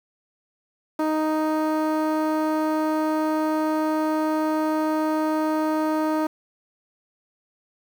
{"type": "tone with low-pass filter", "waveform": "sawtooth", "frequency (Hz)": 311.1, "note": "D#4", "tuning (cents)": 0, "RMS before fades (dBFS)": -23, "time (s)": [0.99, 6.27], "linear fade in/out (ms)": 5, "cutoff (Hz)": 1100, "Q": 1.5, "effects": ["7-bit"]}